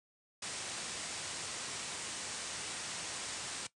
white low-pass noise, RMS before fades -42 dBFS, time 0.42-3.67 s, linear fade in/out 5 ms, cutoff 9300 Hz, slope 96 dB/octave, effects noise-tail reverb RT60 0.1 s tail -17 dB re dry + high-pass 80 Hz 12 dB/octave

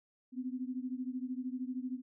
sine beating tone pair, 250 / 263 Hz, B3 / C4, +21 / +9 cents, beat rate 13 Hz, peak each -38 / -40 dBFS, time 0.32-2.02 s, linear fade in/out 50 ms, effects none

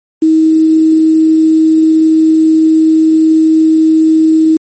sine tone with quantisation, 317.8 Hz, D#4, 37 cents sharp, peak -4 dBFS, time 0.22-4.57 s, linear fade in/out 5 ms, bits 5, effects MP3 32 kbps

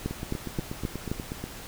two click trains, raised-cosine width 3 ms, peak -20 / -15 dBFS, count 12 / 5, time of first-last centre 0.11-1.44 / 0.06-1.115 s, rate 8.27 / 3.79 Hz, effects pink hiss -42 dBFS RMS until 1.67 s

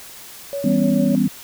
sine tone with tremolo, 562 Hz, C#5, 24 cents sharp, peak -22 dBFS, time 0.53-1.15 s, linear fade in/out 0 ms, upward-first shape sine, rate 6.7 Hz, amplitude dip 35%
sine chord, C# half-diminished seventh, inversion first, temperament just, 166.31 / 199.57 / 249.5 / 277.2 Hz, E3 / G3 / B3 / C#4, +16 / +31 / +18 / 0 cents, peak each -23 / -19 / -18 / -22 dBFS, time 0.64-1.28 s, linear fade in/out 5 ms
effects white hiss -39 dBFS RMS until 1.43 s

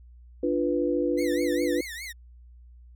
sine chord, B diminished, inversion first, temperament equal with one note detuned, 293.7 / 347.6 / 493.9 Hz, D4 / F4 / B4, 0 / -8 / 0 cents, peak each -27 dBFS, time 0.43-1.81 s, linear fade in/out 5 ms
sawtooth tone with vibrato, 1975.5 Hz, B6, in tune, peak -32 dBFS, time 1.17-2.13 s, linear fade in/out 20 ms, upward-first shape triangle, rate 4.9 Hz, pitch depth 230 cents each way
effects added 60 Hz sine -47 dBFS peak until 2.95 s

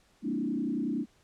sine tone with frequency modulation, 261.6 Hz, C4, in tune, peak -28 dBFS, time 0.22-1.06 s, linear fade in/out 50 ms, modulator 30.8 Hz, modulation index 1.9, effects pink hiss -65 dBFS RMS until 1.23 s + low-pass 9000 Hz 12 dB/octave

